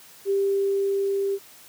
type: tone with level ramp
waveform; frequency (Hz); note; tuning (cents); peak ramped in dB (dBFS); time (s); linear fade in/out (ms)
sine; 394.8; G4; +12; -19 to -22; 0.25-1.39; 50
effects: white hiss -49 dBFS RMS until 1.68 s + high-pass 80 Hz 12 dB/octave